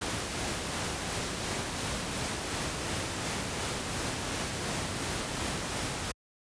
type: noise with tremolo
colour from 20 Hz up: pink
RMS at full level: -32 dBFS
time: 0.01-6.12 s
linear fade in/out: 10 ms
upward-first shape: sine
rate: 2.8 Hz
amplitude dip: 25%
effects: high-pass 60 Hz 12 dB/octave + resampled to 22050 Hz